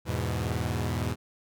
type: chord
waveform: sawtooth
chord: E major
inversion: none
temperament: equal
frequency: 82.41 / 103.83 / 123.47 Hz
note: E2 / G#2 / B2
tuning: 0 / 0 / 0 cents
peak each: -28 dBFS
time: 0.05-1.16 s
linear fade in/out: 50 ms
effects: none